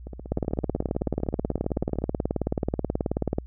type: two click trains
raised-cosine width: 2 ms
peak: -11 / -24 dBFS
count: 58 / 32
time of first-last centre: 0.32-3.385 / 0.07-2.02 s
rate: 18.6 / 15.9 Hz
effects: added 60 Hz sine -39 dBFS peak until 3.46 s